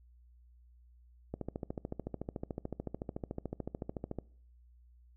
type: click train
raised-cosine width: 2 ms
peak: -24 dBFS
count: 40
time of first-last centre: 1.34-4.187 s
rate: 13.7 Hz
effects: noise-tail reverb RT60 0.6 s tail -24 dB re dry + added 60 Hz sine -58 dBFS peak until 5.16 s